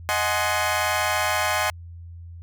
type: chord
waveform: 20% pulse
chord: Ab dominant seventh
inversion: second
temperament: equal with one note detuned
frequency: 622.3 / 740 / 841.2 / 1046.5 Hz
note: Eb5 / Gb5 / Ab5 / C6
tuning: 0 / 0 / +22 / 0 cents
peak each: -22 dBFS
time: 0.09-1.7 s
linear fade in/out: 0 ms
effects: added 85 Hz sine -37 dBFS peak until 2.42 s